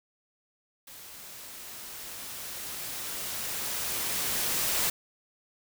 white noise with level ramp, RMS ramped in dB -47 to -27 dBFS, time 0.87-4.9 s, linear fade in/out 5 ms, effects none

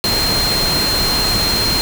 sine tone in noise, 4186 Hz, C8, in tune, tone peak -16 dBFS, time 0.04-1.81 s, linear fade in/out 0 ms, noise pink, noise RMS -19 dBFS, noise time 0.04-1.81 s, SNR 0 dB, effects none

